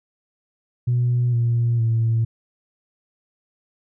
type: tone with pitch steps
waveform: sine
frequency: 122.1 / 117.94 / 113.92 Hz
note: B2 / A#2 / A#2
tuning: -19 / +21 / -39 cents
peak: -15 dBFS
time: 0.87-2.25 s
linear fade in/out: 10 ms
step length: 460 ms
effects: tanh soft clip ceiling -13 dBFS